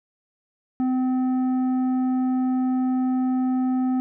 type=tone with tanh clipping; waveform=triangle; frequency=256.3 Hz; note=C4; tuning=36 cents flat; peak=-21 dBFS; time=0.8-4 s; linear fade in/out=0 ms; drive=12 dB; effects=none